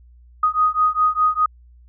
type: beating tone pair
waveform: sine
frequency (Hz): 1244.5 / 1249.4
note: D#6 / D#6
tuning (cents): 0 / +7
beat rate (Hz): 4.9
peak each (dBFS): -18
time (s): 0.43-1.46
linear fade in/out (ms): 5
effects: added 60 Hz sine -45 dBFS peak until 1.88 s